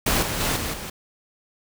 pink noise with level steps, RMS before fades -21 / -27 / -23 / -28 / -34 dBFS, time 0.06-0.9 s, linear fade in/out 5 ms, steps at 0.22 / 0.4 / 0.56 / 0.73 s, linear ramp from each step 10 ms, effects none

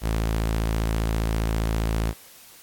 sawtooth tone, 55 Hz, A1, in tune, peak -18 dBFS, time 0.01-2.14 s, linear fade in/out 50 ms, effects white hiss -49 dBFS RMS until 2.62 s + AAC 64 kbps

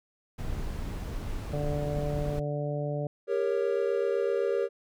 brown noise, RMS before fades -34 dBFS, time 0.38-2.4 s, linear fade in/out 10 ms
harmonic tone, 146.4 Hz, D3, 5 cents flat, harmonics 1 / 2 / 3 / 4 / 5, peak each -31 / -40 / -37 / -34 / -43 dBFS, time 1.53-3.07 s, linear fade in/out 2 ms
triangle chord, G diminished, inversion none, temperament equal with one note detuned, 398.4 / 466.2 / 554.4 Hz, G4 / Bb4 / Db5, +28 / 0 / 0 cents, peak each -27 / -27 / -29 dBFS, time 3.27-4.69 s, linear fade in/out 50 ms
effects none

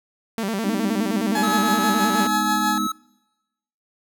sawtooth tone with vibrato, 210 Hz, G#3, 19 cents sharp, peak -19 dBFS, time 0.38-2.27 s, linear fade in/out 0 ms, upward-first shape square, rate 9.6 Hz, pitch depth 130 cents each way
sine chord, G# minor, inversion none, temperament equal, 207.7 / 246.9 / 311.1 Hz, G#3 / B3 / D#4, 0 / 0 / 0 cents, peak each -26 / -28 / -28 dBFS, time 0.64-2.87 s, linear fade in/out 5 ms
30% pulse tone with tremolo, 847 Hz, G#5, 34 cents sharp, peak -17 dBFS, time 1.35-2.78 s, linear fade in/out 2 ms, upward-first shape triangle, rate 6.2 Hz, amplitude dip 60%
square tone with pitch glide, 1286 to 1296.4 Hz, E6 to E6, -43 to -29 cents, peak -24 dBFS, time 1.43-2.92 s, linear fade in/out 5 ms, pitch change +14 cents, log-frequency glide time 1.57-2.25 s
effects noise-tail reverb RT60 1.0 s tail -24 dB re dry

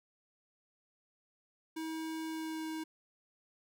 square tone with pitch glide, 320 to 317.1 Hz, D#4 to D#4, +49 to +33 cents, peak -38 dBFS, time 1.76-2.84 s, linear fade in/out 10 ms, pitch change -16 cents, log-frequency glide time 2.27-2.66 s, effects none

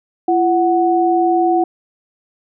sine tone pair together, 340.1 / 740 Hz, F4 / F#5, -46 / 0 cents, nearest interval octave + minor second, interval 1346 cents, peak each -14 dBFS, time 0.28-1.64 s, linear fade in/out 5 ms, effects none

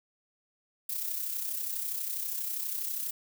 violet noise with amplitude modulation, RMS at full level -32 dBFS, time 0.89-3.11 s, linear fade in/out 5 ms, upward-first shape sine, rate 32.3 Hz, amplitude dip 50%, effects none

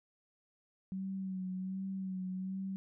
sine tone with vibrato, 188.8 Hz, F#3, 35 cents sharp, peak -36 dBFS, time 0.92-2.76 s, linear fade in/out 0 ms, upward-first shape sine, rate 1.3 Hz, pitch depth 34 cents each way, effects none

